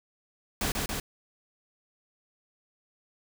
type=noise with echo; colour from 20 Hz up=pink; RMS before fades=-29 dBFS; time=0.61-0.72 s; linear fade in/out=2 ms; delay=140 ms; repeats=2; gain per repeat=-2 dB; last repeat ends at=1 s; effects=none